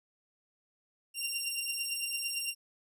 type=beating tone pair; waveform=15% pulse; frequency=2769 / 2777.9 Hz; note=F7 / F7; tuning=-15 / -10 cents; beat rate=8.9 Hz; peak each=-29 / -29 dBFS; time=1.14-2.55 s; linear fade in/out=50 ms; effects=none